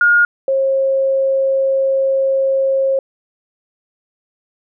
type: tone pair in turn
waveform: sine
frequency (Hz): 1426 / 538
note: F6 / C5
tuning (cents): +36 / +48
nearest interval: octave + perfect fourth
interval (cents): 1688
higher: first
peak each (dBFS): -8 / -12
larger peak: first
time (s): 0.01-0.25 / 0.48-2.99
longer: second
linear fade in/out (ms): 2
effects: none